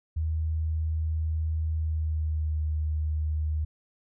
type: tone with pitch glide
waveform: sine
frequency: 79.2 to 77.03 Hz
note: D#2 to D#2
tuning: +31 to -17 cents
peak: -25 dBFS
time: 0.16-3.65 s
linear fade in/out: 10 ms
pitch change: -48 cents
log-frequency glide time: 1.75-2.61 s
effects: none